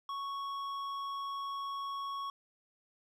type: tone with hard clipping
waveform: sine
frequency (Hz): 1108.7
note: C#6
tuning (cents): 0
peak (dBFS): -38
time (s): 0.09-2.3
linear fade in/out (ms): 2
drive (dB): 8
effects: none